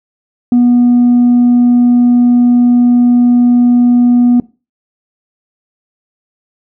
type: tone with tanh clipping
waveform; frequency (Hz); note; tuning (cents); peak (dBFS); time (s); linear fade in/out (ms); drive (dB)
triangle; 243.2; B3; -26; -5; 0.52-4.4; 2; 6
effects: noise-tail reverb RT60 0.3 s tail -20 dB re dry